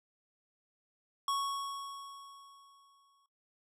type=tone with exponential decay; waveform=square; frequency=1108.7 Hz; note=C#6; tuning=in tune; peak=-30 dBFS; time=1.28-3.26 s; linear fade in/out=2 ms; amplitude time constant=430 ms; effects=noise-tail reverb RT60 0.3 s tail -24 dB re dry + low-pass 12000 Hz 12 dB/octave